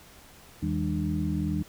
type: tone cluster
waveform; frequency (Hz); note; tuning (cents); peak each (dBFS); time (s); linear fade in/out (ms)
sine; 81.7 / 160.4 / 202.7 / 300.3; E2 / E3 / G#3 / D4; -15 / -47 / -42 / +39; -32 / -30 / -31 / -32; 0.62-1.63; 10
effects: pink hiss -52 dBFS RMS until 1.68 s